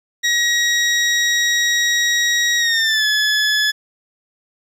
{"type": "tone with pitch glide", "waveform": "20% pulse", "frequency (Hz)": [1900, 1712.4], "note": ["A#6", "A6"], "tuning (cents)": [33, -47], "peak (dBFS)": -9, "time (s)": [0.23, 3.72], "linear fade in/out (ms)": 20, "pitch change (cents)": -180, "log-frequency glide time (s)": [2.58, 3.06], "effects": ["low-pass 9000 Hz 12 dB/octave", "8-bit"]}